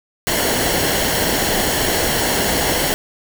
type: noise with comb filter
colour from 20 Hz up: pink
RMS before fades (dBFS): -18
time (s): 0.27-2.94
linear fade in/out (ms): 0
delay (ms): 0.81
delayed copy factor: -0.55
effects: none